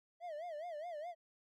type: tone with vibrato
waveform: triangle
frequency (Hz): 647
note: E5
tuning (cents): -32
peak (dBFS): -40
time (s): 0.2-1.15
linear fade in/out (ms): 50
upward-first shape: sine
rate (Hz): 4.8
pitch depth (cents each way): 170
effects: none